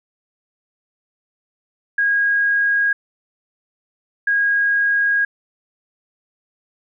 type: tone bursts at uneven times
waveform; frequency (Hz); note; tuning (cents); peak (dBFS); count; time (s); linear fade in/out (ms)
sine; 1638; G#6; -24; -14; 2; 1.98-2.93 / 4.27-5.25; 5
effects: none